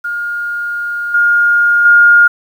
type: tone with level steps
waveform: sine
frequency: 1419 Hz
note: F6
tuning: 27 cents sharp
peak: -16 / -7 / -3 dBFS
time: 0.04-2.28 s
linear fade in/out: 10 ms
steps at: 1.14 / 1.85 s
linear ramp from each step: 5 ms
effects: 7-bit